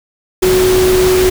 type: tone in noise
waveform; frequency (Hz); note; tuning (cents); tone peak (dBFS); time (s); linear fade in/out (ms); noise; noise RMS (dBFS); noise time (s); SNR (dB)
sine; 370; F#4; 0; -8; 0.42-1.3; 10; pink; -17; 0.42-1.3; +6
effects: none